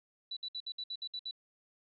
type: tone bursts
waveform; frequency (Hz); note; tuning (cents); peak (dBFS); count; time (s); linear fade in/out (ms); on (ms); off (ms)
sine; 3955; B7; +2; -37; 9; 0.31-1.311; 5; 57; 61
effects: none